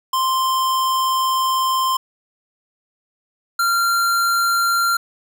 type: tone pair in turn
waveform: square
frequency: 1046 / 1381 Hz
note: C6 / F6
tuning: -1 / -20 cents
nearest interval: perfect fourth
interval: 481 cents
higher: second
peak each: -17 / -16 dBFS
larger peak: second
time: 0.13-1.97 / 3.59-4.97 s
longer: first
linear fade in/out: 5 ms
effects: none